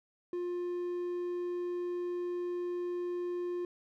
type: tone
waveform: triangle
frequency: 353.3 Hz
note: F4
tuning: 20 cents sharp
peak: -31 dBFS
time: 0.33-3.65 s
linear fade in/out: 2 ms
effects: none